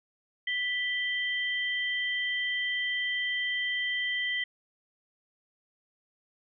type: tone pair together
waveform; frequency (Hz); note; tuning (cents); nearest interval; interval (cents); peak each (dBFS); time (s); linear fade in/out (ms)
sine; 1975.5 / 3136; B6 / G7; 0 / 0; minor sixth; 800; -29 / -33; 0.47-4.44; 5
effects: none